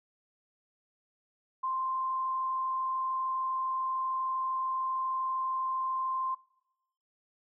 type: tone with frequency modulation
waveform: sine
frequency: 1046.5 Hz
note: C6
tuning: in tune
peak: -29 dBFS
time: 1.63-6.35 s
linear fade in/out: 10 ms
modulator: 32.9 Hz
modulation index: 0.3
effects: noise-tail reverb RT60 0.9 s tail -23 dB re dry